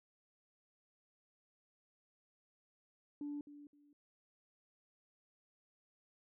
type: tone with echo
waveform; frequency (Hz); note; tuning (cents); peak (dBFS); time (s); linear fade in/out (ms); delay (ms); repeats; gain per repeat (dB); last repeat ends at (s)
sine; 290.9; D4; -16; -39; 3.21-3.41; 2; 260; 2; -13; 3.93
effects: tanh soft clip ceiling -36 dBFS